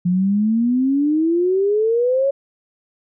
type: exponential sweep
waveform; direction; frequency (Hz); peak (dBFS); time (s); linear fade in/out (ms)
sine; up; 174.61 to 561; -14; 0.05-2.31; 10
effects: none